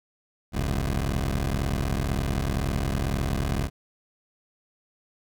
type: tone pair together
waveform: 15% pulse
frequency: 41.98 / 68.3 Hz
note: E1 / C#2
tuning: +32 / -25 cents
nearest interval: minor sixth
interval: 843 cents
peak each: -21 dBFS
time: 0.52-3.7 s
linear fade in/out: 50 ms
effects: none